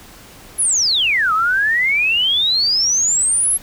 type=exponential two-way sweep; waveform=sine; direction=down then up; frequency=11360 to 1244.5 to 11360 Hz; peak=-13 dBFS; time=0.58-3.58 s; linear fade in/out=20 ms; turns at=1.33 s; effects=pink hiss -41 dBFS RMS until 3.62 s